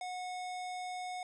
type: tone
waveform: square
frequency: 730 Hz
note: F#5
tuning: 24 cents flat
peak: -39 dBFS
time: 0.01-1.23 s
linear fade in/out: 2 ms
effects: resampled to 22050 Hz